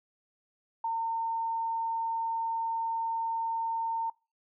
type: tone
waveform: sine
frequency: 910 Hz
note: A#5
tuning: 42 cents flat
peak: -28 dBFS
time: 0.84-4.1 s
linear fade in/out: 5 ms
effects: noise-tail reverb RT60 0.3 s tail -25 dB re dry